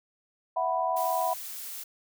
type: chord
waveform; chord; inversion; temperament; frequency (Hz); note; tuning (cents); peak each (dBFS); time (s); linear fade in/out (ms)
sine; E suspended second; none; equal; 659.3 / 740 / 987.8; E5 / F#5 / B5; 0 / 0 / 0; -30 / -29 / -29; 0.56-1.34; 10
type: noise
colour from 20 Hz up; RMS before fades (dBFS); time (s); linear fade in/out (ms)
blue; -39; 0.96-1.84; 10
effects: none